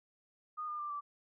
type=tone with pitch steps; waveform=sine; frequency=1230 / 1207.5 / 1185.4 / 1163.7 Hz; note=D#6 / D6 / D6 / D6; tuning=-20 / +48 / +16 / -16 cents; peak=-37 dBFS; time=0.57-1.01 s; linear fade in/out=20 ms; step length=110 ms; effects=none

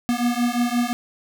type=beating tone pair; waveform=square; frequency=238.4 / 244.1 Hz; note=A#3 / B3; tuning=+39 / -20 cents; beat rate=5.7 Hz; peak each=-23 dBFS; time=0.09-0.93 s; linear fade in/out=0 ms; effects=none

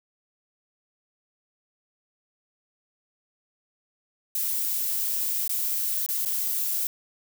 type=noise with dropouts; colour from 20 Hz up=violet; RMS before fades=-27 dBFS; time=4.35-6.87 s; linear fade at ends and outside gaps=1 ms; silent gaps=5.478-5.494 / 6.063-6.088 / 6.25-6.258 s; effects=none

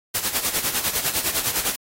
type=noise with tremolo; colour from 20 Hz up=white; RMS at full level=-21 dBFS; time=0.14-1.76 s; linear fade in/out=10 ms; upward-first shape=sine; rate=9.9 Hz; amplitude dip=70%; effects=AAC 48 kbps

